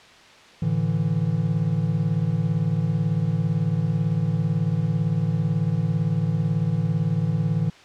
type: chord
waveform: triangle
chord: A suspended fourth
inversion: none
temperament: equal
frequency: 110 / 146.83 / 164.81 Hz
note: A2 / D3 / E3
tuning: 0 / 0 / 0 cents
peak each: -24 / -23 / -21 dBFS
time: 0.62-7.7 s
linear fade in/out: 5 ms
effects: white hiss -48 dBFS RMS until 7.84 s + low-pass 4000 Hz 12 dB/octave